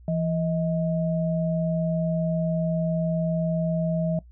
sine tone pair together, 167.4 / 632 Hz, E3 / D#5, +27 / +27 cents, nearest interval octave + major seventh, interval 2300 cents, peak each -23 / -28 dBFS, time 0.08-4.19 s, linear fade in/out 2 ms, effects noise-tail reverb RT60 0.1 s tail -19 dB re dry + added 60 Hz sine -46 dBFS peak until 4.31 s

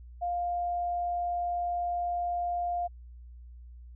sine tone, 702 Hz, F5, 9 cents sharp, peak -28 dBFS, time 0.21-2.88 s, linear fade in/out 20 ms, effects added 60 Hz sine -45 dBFS peak until 3.95 s

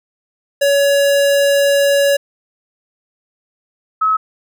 square / sine tone pair in turn, 563 / 1286.7 Hz, C#5 / E6, +27 / -42 cents, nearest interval octave + major second, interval 1431 cents, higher second, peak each -11 dBFS, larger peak neither, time 0.61-2.17 / 4.01-4.17 s, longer first, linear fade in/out 10 ms, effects none

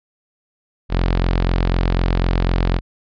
sawtooth tone, 44 Hz, F1, 14 cents sharp, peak -11 dBFS, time 0.89-2.81 s, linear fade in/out 50 ms, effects resampled to 11025 Hz

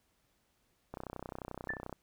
click train, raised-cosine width 1 ms, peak -27 dBFS, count 32, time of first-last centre 0.94-1.927 s, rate 31.4 Hz
sine tone with exponential decay, 1760 Hz, A6, in tune, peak -30 dBFS, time 1.69-1.83 s, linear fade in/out 5 ms, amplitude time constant 30 ms
effects pink hiss -75 dBFS RMS until 2.02 s

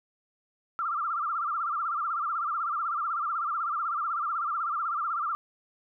sine tone with vibrato, 1270 Hz, D#6, 35 cents sharp, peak -27 dBFS, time 0.79-5.35 s, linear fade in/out 0 ms, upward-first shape sine, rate 16 Hz, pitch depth 150 cents each way, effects none

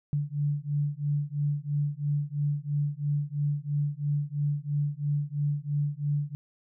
sine beating tone pair, 144.1 / 147.1 Hz, D3 / D3, -33 / +3 cents, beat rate 3 Hz, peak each -29 dBFS, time 0.13-6.35 s, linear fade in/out 0 ms, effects none

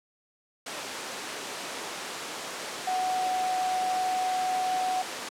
sine tone in noise, 742 Hz, F#5, 5 cents sharp, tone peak -25 dBFS, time 2.87-5.02 s, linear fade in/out 5 ms, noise pink, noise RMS -34 dBFS, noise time 0.66-5.29 s, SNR +6 dB, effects high-pass 400 Hz 12 dB/octave + low-pass 9000 Hz 12 dB/octave

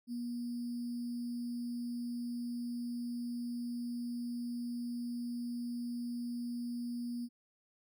sine tone with sample-and-hold, 240 Hz, B3, 49 cents flat, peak -36 dBFS, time 0.07-7.29 s, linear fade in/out 50 ms, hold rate 4900 Hz, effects none

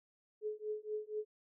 sine tone with tremolo, 426.4 Hz, G#4, 46 cents sharp, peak -34 dBFS, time 0.41-1.25 s, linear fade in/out 50 ms, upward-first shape triangle, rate 4.2 Hz, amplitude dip 100%, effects none

